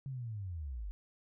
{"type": "linear sweep", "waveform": "sine", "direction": "down", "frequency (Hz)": [138.9, 44.35], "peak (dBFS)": -38, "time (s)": [0.06, 0.91], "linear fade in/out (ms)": 0, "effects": []}